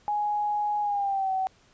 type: tone with pitch glide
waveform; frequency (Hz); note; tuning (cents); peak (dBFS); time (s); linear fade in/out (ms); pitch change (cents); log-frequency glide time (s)
sine; 833 to 759.5; G#5 to F#5; +5 to +45; -24; 0.08-1.47; 0; -160; 0.81-1.32
effects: pink hiss -60 dBFS RMS until 1.73 s + resampled to 16000 Hz